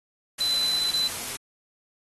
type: tone in noise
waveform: sine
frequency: 4021 Hz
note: B7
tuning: 30 cents sharp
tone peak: -22 dBFS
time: 0.4-1.08 s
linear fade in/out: 10 ms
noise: white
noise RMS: -33 dBFS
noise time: 0.38-1.37 s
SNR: +8 dB
effects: AAC 32 kbps